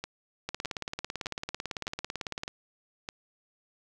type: two click trains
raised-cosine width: 0.2 ms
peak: -18 / -16 dBFS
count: 6 / 36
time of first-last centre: 0.04-3.089 / 0.49-2.434 s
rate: 1.64 / 18 Hz
effects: none